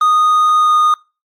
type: tone with pitch glide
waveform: triangle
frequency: 1238 to 1230.2 Hz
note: D#6 to D#6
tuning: -9 to -20 cents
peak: -7 dBFS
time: 0.01-0.94 s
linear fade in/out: 2 ms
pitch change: -11 cents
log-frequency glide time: 0.57-0.74 s
effects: noise-tail reverb RT60 0.3 s tail -24 dB re dry + Opus 24 kbps